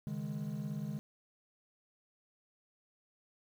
triangle chord, C# suspended second, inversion none, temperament equal, 138.59 / 155.56 / 207.7 Hz, C#3 / D#3 / G#3, 0 / 0 / 0 cents, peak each -40 / -38 / -38 dBFS, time 0.07-0.99 s, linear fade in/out 0 ms, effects tanh soft clip ceiling -27 dBFS + 10-bit

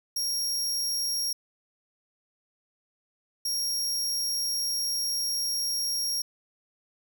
sawtooth tone bursts at uneven times, 5588 Hz, F8, in tune, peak -24 dBFS, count 2, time 0.16-1.33 / 3.45-6.22 s, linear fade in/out 5 ms, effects none

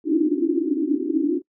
pink band-pass noise, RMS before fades -21 dBFS, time 0.04-1.42 s, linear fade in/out 50 ms, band 280 to 350 Hz, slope 96 dB/octave, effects noise-tail reverb RT60 0.1 s tail -21 dB re dry

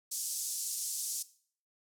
pink band-pass noise, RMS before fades -37 dBFS, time 0.11-1.23 s, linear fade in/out 10 ms, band 5800 to 12000 Hz, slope 24 dB/octave, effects noise-tail reverb RT60 0.5 s tail -17 dB re dry

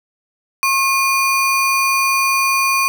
square ring-modulated tone, 1760 Hz, A6, in tune, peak -11 dBFS, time 0.63-2.88 s, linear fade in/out 0 ms, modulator 675 Hz, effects none

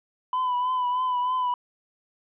triangle tone with vibrato, 1001 Hz, B5, 23 cents sharp, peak -20 dBFS, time 0.33-1.54 s, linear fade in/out 2 ms, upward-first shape triangle, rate 3.2 Hz, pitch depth 43 cents each way, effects tanh soft clip ceiling -16 dBFS + resampled to 8000 Hz

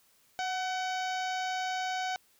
harmonic tone with a mistuned harmonic, 755 Hz, F#5, 35 cents sharp, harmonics 1 / 2 / 3 / 4 / 5 / 6 / 7 / 8 / 9, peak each -32 / -38 / -42 / -44 / -46 / -48 / -49 / -50 / -51 dBFS, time 0.39-2.16 s, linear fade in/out 0 ms, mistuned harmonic 1, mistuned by -33 cents, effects white hiss -66 dBFS RMS until 2.39 s

